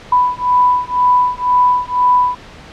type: beating tone pair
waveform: sine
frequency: 991 / 993 Hz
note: B5 / B5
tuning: +6 / +9 cents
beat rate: 2 Hz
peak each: -13 dBFS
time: 0.12-2.35 s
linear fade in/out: 5 ms
effects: pink hiss -36 dBFS RMS until 2.72 s + low-pass 4000 Hz 12 dB/octave